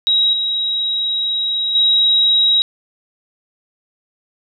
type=tone with level steps; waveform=sine; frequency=3831 Hz; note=A#7; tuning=47 cents sharp; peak=-11 / -16 / -10 dBFS; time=0.07-2.62 s; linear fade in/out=0 ms; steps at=0.33 / 1.75 s; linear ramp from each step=2 ms; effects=none